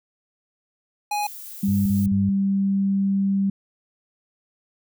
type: tone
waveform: square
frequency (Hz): 830.6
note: G#5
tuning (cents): 0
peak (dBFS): -23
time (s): 1.11-1.27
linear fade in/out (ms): 5
type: noise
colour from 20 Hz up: violet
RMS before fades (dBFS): -38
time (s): 1.23-2.06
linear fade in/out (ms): 2
type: tone with pitch glide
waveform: sine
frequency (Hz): 198 to 196.18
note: G3 to G3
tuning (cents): +18 to +2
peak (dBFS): -18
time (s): 1.63-3.5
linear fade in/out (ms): 5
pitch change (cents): -16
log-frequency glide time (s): 1.88-2.38
type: tone bursts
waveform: sine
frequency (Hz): 98.4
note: G2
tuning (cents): +7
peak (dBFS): -23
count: 3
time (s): 1.68-2.294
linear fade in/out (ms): 5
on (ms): 180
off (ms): 37
effects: none